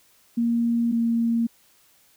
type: tone pair in turn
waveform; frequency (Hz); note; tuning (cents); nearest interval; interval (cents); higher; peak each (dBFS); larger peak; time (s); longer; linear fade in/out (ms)
sine; 234 / 231.6; A#3 / A#3; +7 / -11; unison; 18; first; -19; neither; 0.37-0.92 / 0.92-1.47; neither; 10
effects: white hiss -59 dBFS RMS until 2.16 s